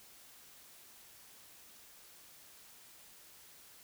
silence, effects white hiss -58 dBFS RMS until 3.83 s

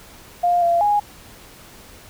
sine tone with pitch steps, 703 / 686 / 826 Hz, F5 / F5 / G#5, +11 / -31 / -10 cents, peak -14 dBFS, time 0.43-1 s, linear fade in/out 10 ms, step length 190 ms, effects pink hiss -44 dBFS RMS until 2.09 s

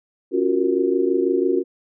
sine chord, Gb major seventh, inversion second, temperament equal with one note detuned, 277.2 / 349.2 / 375.2 / 466.2 Hz, Db4 / F4 / Gb4 / Bb4, 0 / 0 / +24 / 0 cents, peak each -24 / -21 / -20 / -25 dBFS, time 0.31-1.64 s, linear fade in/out 50 ms, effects none

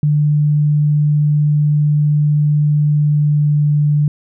sine tone with pitch glide, 148.7 to 147.84 Hz, D3 to D3, +22 to +12 cents, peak -10 dBFS, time 0.03-4.08 s, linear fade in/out 2 ms, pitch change -10 cents, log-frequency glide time 2.9-3.65 s, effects none

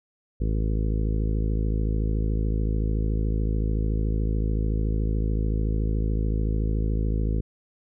harmonic tone, 53.7 Hz, A1, 41 cents flat, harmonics 1 / 2 / 3 / 4 / 5 / 6 / 7 / 8 / 9, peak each -23 / -29 / -33 / -35 / -37 / -39 / -40 / -41 / -42 dBFS, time 0.4-7.41 s, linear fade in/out 10 ms, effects none

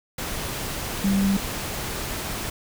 sine tone in noise, 196.3 Hz, G3, 3 cents sharp, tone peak -18 dBFS, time 1.04-1.37 s, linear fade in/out 5 ms, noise pink, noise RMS -30 dBFS, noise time 0.18-2.5 s, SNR +9 dB, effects none

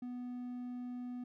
triangle tone, 246.8 Hz, B3, 1 cent flat, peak -38 dBFS, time 0.02-1.24 s, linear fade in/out 5 ms, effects none

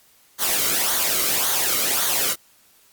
white noise with flanger, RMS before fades -21 dBFS, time 0.38-2.36 s, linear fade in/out 50 ms, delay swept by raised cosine 0.38 to 1.18 ms, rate 1.8 Hz, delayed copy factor -0.6, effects white hiss -56 dBFS RMS until 2.92 s + Opus 48 kbps

